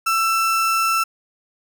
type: tone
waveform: 35% pulse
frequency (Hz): 1333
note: E6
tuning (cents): +19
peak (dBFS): -15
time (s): 0.06-1.04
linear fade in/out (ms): 10
effects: none